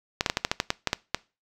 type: clicks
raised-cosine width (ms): 0.2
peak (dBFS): -5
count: 11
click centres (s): 0.209 / 0.262 / 0.299 / 0.371 / 0.449 / 0.515 / 0.601 / 0.704 / 0.873 / 0.931 / 1.146
effects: noise-tail reverb RT60 0.3 s tail -22 dB re dry